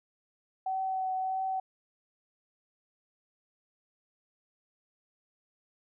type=tone with vibrato; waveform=sine; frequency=757 Hz; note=F#5; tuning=39 cents sharp; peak=-29 dBFS; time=0.66-1.6 s; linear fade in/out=5 ms; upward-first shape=triangle; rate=1.6 Hz; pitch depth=15 cents each way; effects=none